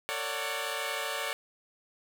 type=chord; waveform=10% pulse; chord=D major seventh; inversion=second; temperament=equal with one note detuned; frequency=450.8 / 554.4 / 587.3 / 740 Hz; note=A4 / C#5 / D5 / F#5; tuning=+42 / 0 / 0 / 0 cents; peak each=-30 / -29 / -28 / -31 dBFS; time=0.09-1.33 s; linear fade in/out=0 ms; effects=none